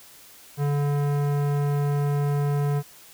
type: tone with tanh clipping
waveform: sine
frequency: 144 Hz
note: D3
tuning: 34 cents flat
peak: -23 dBFS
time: 0.57-2.83 s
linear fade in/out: 50 ms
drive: 18 dB
effects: white hiss -49 dBFS RMS until 3.13 s